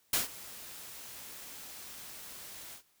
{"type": "noise with ADSR envelope", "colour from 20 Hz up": "white", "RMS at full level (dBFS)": -27, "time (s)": [0.13, 2.83], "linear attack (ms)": 4, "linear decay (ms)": 140, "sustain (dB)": -20, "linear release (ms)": 100, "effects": ["white hiss -70 dBFS RMS until 3 s"]}